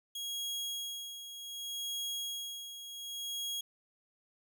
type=tone with tremolo; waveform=sawtooth; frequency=3300 Hz; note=G#7; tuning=12 cents flat; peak=-32 dBFS; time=0.15-3.61 s; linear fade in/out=5 ms; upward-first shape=sine; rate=0.66 Hz; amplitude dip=65%; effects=none